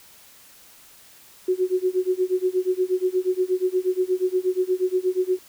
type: tone with tremolo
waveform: sine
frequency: 369 Hz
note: F#4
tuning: 5 cents flat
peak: -16 dBFS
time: 1.48-5.39 s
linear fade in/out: 5 ms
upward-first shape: sine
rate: 8.4 Hz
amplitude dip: 95%
effects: white hiss -50 dBFS RMS until 5.48 s